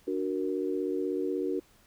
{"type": "chord", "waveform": "sine", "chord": "D augmented", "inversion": "none", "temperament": "equal", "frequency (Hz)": [293.7, 370, 466.2], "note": ["D4", "F#4", "A#4"], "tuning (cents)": [0, 0, 0], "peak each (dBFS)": [-33, -31, -34], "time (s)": [0.07, 1.6], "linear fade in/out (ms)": 10, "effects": ["pink hiss -62 dBFS RMS until 1.86 s"]}